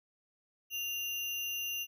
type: tone with sample-and-hold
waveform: sine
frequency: 2794 Hz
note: F7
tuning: in tune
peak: -34 dBFS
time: 0.7-1.87 s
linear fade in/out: 50 ms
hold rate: 8820 Hz
effects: none